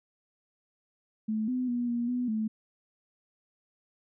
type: tone with pitch steps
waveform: sine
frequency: 217.4 / 252.7 / 242 / 237.8 / 247.3 / 218.1 Hz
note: A3 / B3 / B3 / A#3 / B3 / A3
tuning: -21 / +40 / -35 / +35 / +3 / -15 cents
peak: -27 dBFS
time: 1.28-2.48 s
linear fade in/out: 10 ms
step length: 200 ms
effects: none